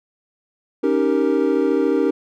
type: chord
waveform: triangle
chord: Eb dominant seventh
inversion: third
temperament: equal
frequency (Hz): 277.2 / 311.1 / 392 / 466.2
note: Db4 / Eb4 / G4 / Bb4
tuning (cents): 0 / 0 / 0 / 0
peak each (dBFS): -19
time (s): 0.83-2.11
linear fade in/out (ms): 10
effects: none